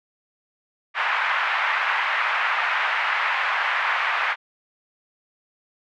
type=band-pass noise; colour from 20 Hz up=white; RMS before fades=-23 dBFS; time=0.94-4.36 s; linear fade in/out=50 ms; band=840 to 2200 Hz; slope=24 dB/octave; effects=none